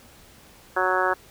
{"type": "harmonic tone", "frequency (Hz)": 185, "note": "F#3", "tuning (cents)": 0, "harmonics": [2, 3, 4, 5, 6, 7, 8, 9], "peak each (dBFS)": [-28, -28, -28, -28, -28, -28, -28, -28], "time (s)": [0.76, 1.14], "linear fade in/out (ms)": 10, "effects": ["pink hiss -51 dBFS RMS until 1.3 s"]}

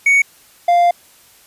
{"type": "tone pair in turn", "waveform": "triangle", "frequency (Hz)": [2232, 697.2], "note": ["C#7", "F5"], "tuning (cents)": [11, -3], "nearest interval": "octave + minor sixth", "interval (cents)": 2014, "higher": "first", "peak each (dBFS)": -7, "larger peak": "neither", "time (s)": [[0.06, 0.22], [0.68, 0.91]], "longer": "second", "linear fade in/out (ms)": 5, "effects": ["white hiss -48 dBFS RMS until 1.46 s", "resampled to 32000 Hz"]}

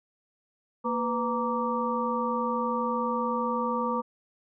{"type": "harmonic tone with a mistuned harmonic", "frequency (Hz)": 233, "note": "A#3", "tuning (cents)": -1, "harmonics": [1, 2, 4, 5], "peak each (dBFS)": [-31, -31, -31, -31], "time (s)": [0.84, 4.02], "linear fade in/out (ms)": 20, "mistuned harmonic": 2, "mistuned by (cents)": 110, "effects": []}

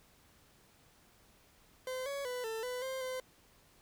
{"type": "tone with pitch steps", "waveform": "40% pulse", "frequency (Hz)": [514, 560, 497.1, 446, 498.9, 525, 514], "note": ["C5", "C#5", "B4", "A4", "B4", "C5", "C5"], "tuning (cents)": [-31, 18, 11, 23, 17, 6, -31], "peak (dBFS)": -36, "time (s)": [1.87, 3.2], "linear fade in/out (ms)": 2, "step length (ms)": 190, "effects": ["pink hiss -65 dBFS RMS until 3.81 s"]}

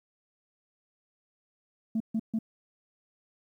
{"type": "tone bursts", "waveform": "sine", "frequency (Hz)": 222.6, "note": "A3", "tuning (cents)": 20, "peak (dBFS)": -24, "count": 3, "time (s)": [1.95, 2.389], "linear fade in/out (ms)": 5, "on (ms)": 53, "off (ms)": 140, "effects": ["tanh soft clip ceiling -23 dBFS", "11-bit"]}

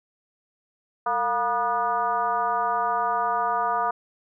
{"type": "tone with frequency modulation", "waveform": "sine", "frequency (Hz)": 962, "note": "B5", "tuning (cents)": -46, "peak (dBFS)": -21, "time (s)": [1.06, 3.91], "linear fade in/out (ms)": 5, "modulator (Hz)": 254, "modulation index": 1.4, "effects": []}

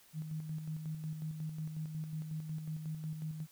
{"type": "tone with tremolo", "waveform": "sine", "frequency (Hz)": 156.5, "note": "D#3", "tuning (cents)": 10, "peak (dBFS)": -36, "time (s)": [0.13, 3.47], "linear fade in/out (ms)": 50, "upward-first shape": "square", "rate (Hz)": 5.5, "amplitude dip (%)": 45, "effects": ["white hiss -63 dBFS RMS until 3.51 s"]}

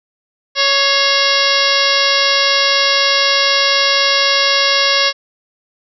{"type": "harmonic tone with a mistuned harmonic", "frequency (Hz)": 556, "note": "C#5", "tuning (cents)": 5, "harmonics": [1, 2, 3, 4, 5, 6, 7, 8, 9, 10], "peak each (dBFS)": [-20, -20, -20, -20, -20, -20, -20, -20, -20, -20], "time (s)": [0.55, 5.13], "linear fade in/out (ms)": 50, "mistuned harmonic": 4, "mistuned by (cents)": -66, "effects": []}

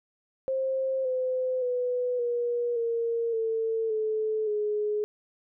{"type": "tone with pitch steps", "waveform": "sine", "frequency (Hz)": [529, 511.9, 495.3, 479.2, 463.7, 448.7, 434.2, 420.1], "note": ["C5", "C5", "B4", "A#4", "A#4", "A4", "A4", "G#4"], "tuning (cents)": [19, -38, 5, 48, -9, 34, -23, 20], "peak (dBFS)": -25, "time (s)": [0.48, 5.04], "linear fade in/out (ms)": 0, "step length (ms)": 570, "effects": []}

